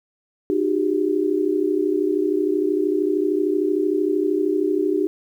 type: tone cluster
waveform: sine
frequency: 305.8 / 366.1 / 399.1 Hz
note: D#4 / F#4 / G4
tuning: -30 / -18 / +31 cents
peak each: -22 dBFS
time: 0.5-5.07 s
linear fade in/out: 0 ms
effects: 9-bit